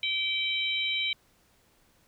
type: harmonic tone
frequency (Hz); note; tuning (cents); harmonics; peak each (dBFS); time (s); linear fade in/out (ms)
774; G5; -22; 3 / 4 / 5; -30 / -31 / -32; 0.03-1.13; 2
effects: pink hiss -65 dBFS RMS until 2.07 s